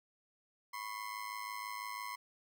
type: ring-modulated tone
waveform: 30% pulse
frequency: 1043 Hz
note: C6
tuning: 6 cents flat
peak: -35 dBFS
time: 0.73-2.16 s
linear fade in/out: 10 ms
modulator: 53 Hz
effects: none